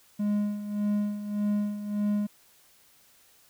triangle tone with tremolo, 207 Hz, G#3, 5 cents flat, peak -21 dBFS, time 0.19-2.27 s, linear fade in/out 10 ms, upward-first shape sine, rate 1.7 Hz, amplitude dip 70%, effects white hiss -60 dBFS RMS until 3.49 s

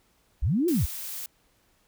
sine linear two-way sweep, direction up then down, 41.11 to 370 to 41.11 Hz, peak -21 dBFS, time 0.42-0.86 s, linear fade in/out 10 ms, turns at 0.68 s
blue noise, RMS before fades -36 dBFS, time 0.68-1.26 s, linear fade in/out 2 ms
effects pink hiss -66 dBFS RMS until 1.87 s

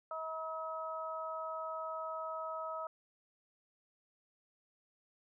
harmonic tone, 320 Hz, D#4, 49 cents sharp, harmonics 2 / 3 / 4, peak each -42 / -46 / -41 dBFS, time 0.11-2.87 s, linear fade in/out 2 ms, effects none

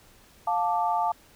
sine chord, D minor, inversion first, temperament just, 704.8 / 881 / 1174.7 Hz, F5 / A5 / D6, +16 / +2 / 0 cents, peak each -27 / -25 / -31 dBFS, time 0.47-1.12 s, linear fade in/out 5 ms, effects pink hiss -56 dBFS RMS until 1.35 s

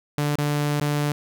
sawtooth tone with dropouts, 146.83 Hz, D3, in tune, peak -17 dBFS, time 0.18-1.12 s, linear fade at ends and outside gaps 0 ms, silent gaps 0.355-0.385 / 0.799-0.812 s, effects none

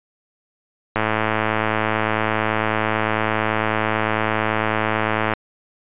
click train, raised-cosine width 0.5 ms, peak -4 dBFS, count 478, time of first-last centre 0.96-5.336 s, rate 109 Hz, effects resampled to 8000 Hz

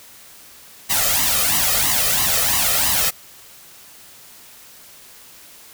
white noise with flanger, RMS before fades -18 dBFS, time 0.89-3.11 s, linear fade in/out 20 ms, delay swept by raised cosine 1 to 1.63 ms, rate 3 Hz, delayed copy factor +0.75, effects white hiss -44 dBFS RMS until 5.73 s

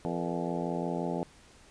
harmonic tone with a mistuned harmonic, 85.7 Hz, F2, 32 cents flat, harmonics 2 / 3 / 4 / 5 / 6 / 7 / 8 / 9 / 10, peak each -35 / -37 / -38 / -39 / -40 / -40 / -41 / -42 / -42 dBFS, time 0.05-1.23 s, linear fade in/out 0 ms, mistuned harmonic 6, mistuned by -85 cents, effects pink hiss -57 dBFS RMS until 1.7 s + resampled to 22050 Hz

